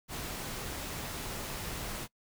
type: noise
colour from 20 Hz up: pink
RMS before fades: -39 dBFS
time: 0.08-2.08 s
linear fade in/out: 50 ms
effects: noise-tail reverb RT60 0.1 s tail -23 dB re dry